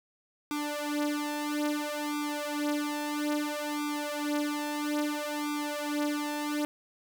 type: tone with flanger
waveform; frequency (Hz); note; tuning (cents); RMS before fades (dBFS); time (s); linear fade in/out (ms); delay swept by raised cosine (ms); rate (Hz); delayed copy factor
sawtooth; 295.8; D4; +13; -32; 0.51-6.65; 0; 0.84 to 4.54; 0.6; +1
effects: none